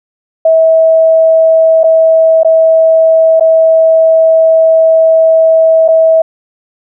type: tone with dropouts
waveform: sine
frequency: 647 Hz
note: E5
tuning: 32 cents flat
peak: -3 dBFS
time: 0.45-6.22 s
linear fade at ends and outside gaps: 5 ms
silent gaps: 1.834-1.84 / 2.433-2.447 / 3.398-3.407 / 5.88-5.885 s
effects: none